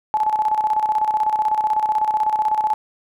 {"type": "tone with tremolo", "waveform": "sine", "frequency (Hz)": 860, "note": "A5", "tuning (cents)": -40, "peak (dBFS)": -14, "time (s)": [0.14, 2.74], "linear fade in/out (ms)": 0, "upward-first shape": "square", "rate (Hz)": 16, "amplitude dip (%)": 60, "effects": []}